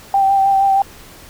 sine tone with vibrato, 783 Hz, G5, 2 cents flat, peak -10 dBFS, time 0.14-0.82 s, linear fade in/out 2 ms, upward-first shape sine, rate 6.4 Hz, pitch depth 20 cents each way, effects pink hiss -40 dBFS RMS until 1.29 s

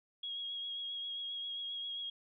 sine tone with vibrato, 3295 Hz, G#7, 14 cents flat, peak -38 dBFS, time 0.23-2.1 s, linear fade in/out 5 ms, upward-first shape sine, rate 7.5 Hz, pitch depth 21 cents each way, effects none

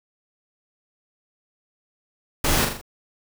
pink noise with echo, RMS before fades -21 dBFS, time 2.44-2.65 s, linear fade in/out 5 ms, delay 41 ms, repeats 4, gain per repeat -5 dB, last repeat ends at 2.814 s, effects none

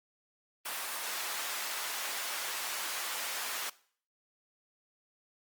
pink high-pass noise, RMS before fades -37 dBFS, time 0.65-3.7 s, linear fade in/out 10 ms, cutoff 960 Hz, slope 12 dB/octave, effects noise-tail reverb RT60 0.5 s tail -19 dB re dry + Opus 32 kbps

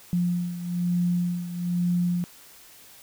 sine beating tone pair, 175.7 / 176.8 Hz, F3 / F3, +11 / +22 cents, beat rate 1.1 Hz, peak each -24 / -29 dBFS, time 0.13-2.24 s, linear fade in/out 0 ms, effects white hiss -50 dBFS RMS until 3.02 s

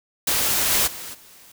white noise with level steps, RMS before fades -21 / -19 / -35 / -48 dBFS, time 0.27-1.52 s, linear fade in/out 5 ms, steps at 0.7 / 0.86 / 1.13 s, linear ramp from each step 20 ms, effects none

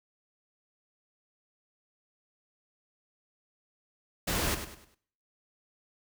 pink noise with echo, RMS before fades -30 dBFS, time 4.27-4.55 s, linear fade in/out 10 ms, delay 100 ms, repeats 4, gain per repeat -9 dB, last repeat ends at 4.95 s, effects noise-tail reverb RT60 0.6 s tail -19 dB re dry

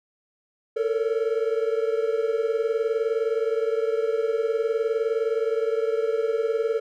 triangle tone cluster, 444 / 463.5 / 564 Hz, A4 / A#4 / C#5, +16 / -10 / +30 cents, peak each -22 / -24 / -30 dBFS, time 0.76-6.8 s, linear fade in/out 10 ms, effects none

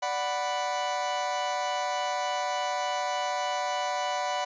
40% pulse chord, B minor, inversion first, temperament equal, 587.3 / 740 / 987.8 Hz, D5 / F#5 / B5, 0 / 0 / 0 cents, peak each -33 / -30 / -31 dBFS, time 0.02-4.45 s, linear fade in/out 10 ms, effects resampled to 16000 Hz

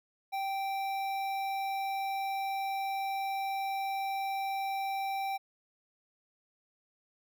square tone with notch filter, 781 Hz, G5, 7 cents flat, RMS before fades -34 dBFS, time 0.32-5.38 s, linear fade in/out 20 ms, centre 7900 Hz, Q 0.7, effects none

